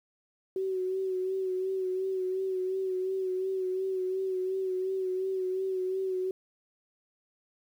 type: tone with vibrato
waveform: sine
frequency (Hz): 375.9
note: F#4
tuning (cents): +27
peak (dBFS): -28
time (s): 0.56-6.31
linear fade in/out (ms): 2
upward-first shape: sine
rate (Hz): 2.8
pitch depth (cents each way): 32
effects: 10-bit